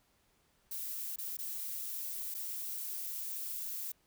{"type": "noise with dropouts", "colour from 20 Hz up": "violet", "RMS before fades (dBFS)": -40, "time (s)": [0.71, 3.92], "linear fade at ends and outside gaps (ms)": 5, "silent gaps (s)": [[1.16, 1.184], [1.37, 1.387], [2.343, 2.347]], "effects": ["pink hiss -72 dBFS RMS until 4.06 s"]}